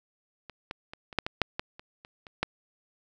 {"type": "clicks", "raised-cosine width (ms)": 0.3, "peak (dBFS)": [-26, -19, -25, -27, -8, -15, -6, -14, -28, -30, -29, -10], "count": 12, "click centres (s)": [0.497, 0.711, 0.935, 1.128, 1.187, 1.265, 1.417, 1.595, 1.795, 2.049, 2.268, 2.43], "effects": []}